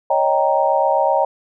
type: chord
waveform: sine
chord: Eb dominant seventh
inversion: third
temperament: equal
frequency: 554.4 / 622.3 / 784 / 932.3 Hz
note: Db5 / Eb5 / G5 / Bb5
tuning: 0 / 0 / 0 / 0 cents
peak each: -19 dBFS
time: 0.1-1.25 s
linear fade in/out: 5 ms
effects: none